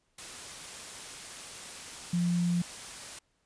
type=tone in noise; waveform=sine; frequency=174.61 Hz; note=F3; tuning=in tune; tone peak=-25 dBFS; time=2.13-2.62 s; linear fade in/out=5 ms; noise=white; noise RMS=-43 dBFS; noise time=0.18-3.19 s; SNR=+15 dB; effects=pink hiss -74 dBFS RMS until 3.45 s + resampled to 22050 Hz